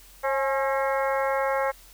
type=harmonic tone with a mistuned harmonic; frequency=269.8 Hz; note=C#4; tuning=47 cents flat; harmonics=2 / 3 / 4 / 5 / 6 / 7 / 8; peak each=-25 / -29 / -31 / -33 / -35 / -36 / -37 dBFS; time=0.23-1.72 s; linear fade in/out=20 ms; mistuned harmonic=3; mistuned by=+53 cents; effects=added 43 Hz sine -52 dBFS peak until 1.93 s + white hiss -52 dBFS RMS until 1.93 s